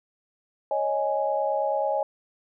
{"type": "chord", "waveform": "sine", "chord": "C# suspended second", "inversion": "none", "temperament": "just", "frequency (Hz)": [554.4, 623.7, 831.5], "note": ["C#5", "D#5", "G#5"], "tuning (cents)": [0, 4, 2], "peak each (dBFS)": -27, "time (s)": [0.71, 2.03], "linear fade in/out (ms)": 2, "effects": []}